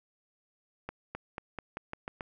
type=accelerating click train; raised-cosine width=0.5 ms; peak=-22 dBFS; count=8; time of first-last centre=0.89-2.208 s; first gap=260 ms; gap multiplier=0.89; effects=none